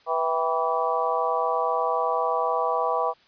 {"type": "harmonic tone with a mistuned harmonic", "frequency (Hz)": 163.9, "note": "E3", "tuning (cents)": -10, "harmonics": [3, 4, 5, 6, 7], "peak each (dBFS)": [-28, -28, -28, -28, -28], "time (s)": [0.06, 3.14], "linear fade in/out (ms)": 50, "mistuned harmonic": 5, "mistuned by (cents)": -69, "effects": ["white hiss -58 dBFS RMS until 3.27 s", "resampled to 11025 Hz"]}